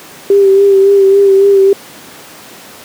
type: tone with vibrato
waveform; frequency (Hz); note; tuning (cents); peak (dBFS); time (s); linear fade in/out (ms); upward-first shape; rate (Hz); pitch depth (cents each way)
sine; 393.8; G4; +8; -3; 0.3-1.73; 2; sine; 3.6; 31
effects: pink hiss -33 dBFS RMS until 2.84 s + high-pass 200 Hz 12 dB/octave